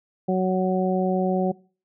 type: harmonic tone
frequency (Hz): 185.9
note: F#3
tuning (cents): +8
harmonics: 1 / 2 / 3 / 4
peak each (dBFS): -22 / -25 / -27 / -28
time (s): 0.28-1.52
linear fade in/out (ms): 10
effects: noise-tail reverb RT60 0.4 s tail -23 dB re dry